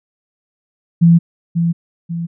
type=tone with echo; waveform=sine; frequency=168.6 Hz; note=E3; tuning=39 cents sharp; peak=-5 dBFS; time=1.01-1.19 s; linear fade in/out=20 ms; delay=540 ms; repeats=2; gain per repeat=-7 dB; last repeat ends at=2.27 s; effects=none